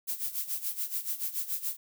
violet noise with tremolo, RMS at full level -31 dBFS, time 0.07-1.77 s, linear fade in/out 20 ms, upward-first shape sine, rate 7 Hz, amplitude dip 80%, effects none

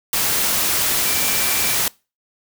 sine tone in noise, 2341 Hz, D7, 6 cents flat, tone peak -29 dBFS, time 1.06-1.75 s, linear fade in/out 2 ms, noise white, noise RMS -19 dBFS, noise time 0.13-1.88 s, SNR -13 dB, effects noise-tail reverb RT60 0.3 s tail -24 dB re dry

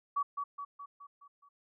sine tone with echo, 1136 Hz, C#6, 42 cents sharp, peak -28 dBFS, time 0.16-0.23 s, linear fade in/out 10 ms, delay 210 ms, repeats 6, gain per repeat -5 dB, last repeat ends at 1.49 s, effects none

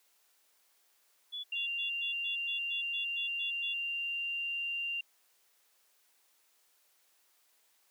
sine tone bursts, 3424 Hz, A7, 48 cents flat, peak -37 dBFS, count 11, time 1.32-3.74 s, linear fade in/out 20 ms, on 120 ms, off 110 ms
sine tone, 2781 Hz, F7, 8 cents flat, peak -33 dBFS, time 1.52-5.01 s, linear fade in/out 5 ms
effects white hiss -70 dBFS RMS until 7.9 s + high-pass 400 Hz 12 dB/octave

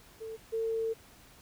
sine tone pair in turn, 445 / 449.7 Hz, A4 / A4, +20 / +38 cents, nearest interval unison, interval 18 cents, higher second, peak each -38 / -29 dBFS, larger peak second, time 0.2-0.37 / 0.52-0.94 s, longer second, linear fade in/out 20 ms, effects pink hiss -57 dBFS RMS until 1.41 s

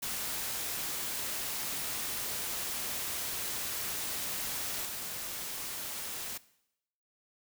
white noise with level steps, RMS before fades -36 / -39 dBFS, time 0.02-6.38 s, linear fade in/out 10 ms, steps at 4.85 s, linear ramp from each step 5 ms, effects noise-tail reverb RT60 0.8 s tail -19 dB re dry

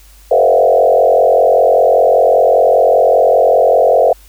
sine tone with frequency modulation, 587 Hz, D5, 1 cent flat, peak -6 dBFS, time 0.31-4.13 s, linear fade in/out 5 ms, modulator 45.1 Hz, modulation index 2.9, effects added 50 Hz sine -40 dBFS peak until 4.28 s + white hiss -46 dBFS RMS until 4.28 s

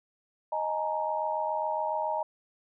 sine chord, D# suspended fourth, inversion none, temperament equal with one note detuned, 622.3 / 845.1 / 932.3 Hz, D#5 / G#5 / A#5, 0 / +30 / 0 cents, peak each -32 / -33 / -31 dBFS, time 0.52-2.23 s, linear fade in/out 5 ms, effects none

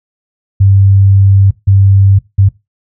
sine tone bursts at uneven times, 98 Hz, G2, in tune, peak -3 dBFS, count 3, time 0.6-1.51 / 1.67-2.19 / 2.38-2.49 s, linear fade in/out 10 ms, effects noise-tail reverb RT60 0.2 s tail -18 dB re dry

